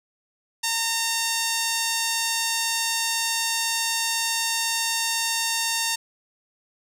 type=tone with band-pass filter; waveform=sawtooth; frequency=914 Hz; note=A#5; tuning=34 cents flat; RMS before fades=-25 dBFS; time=0.63-5.96 s; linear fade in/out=10 ms; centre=6900 Hz; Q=0.82; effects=none